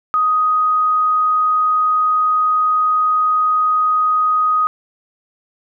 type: tone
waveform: sine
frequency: 1250 Hz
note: D#6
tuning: 8 cents sharp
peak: -12 dBFS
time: 0.14-4.67 s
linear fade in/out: 0 ms
effects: none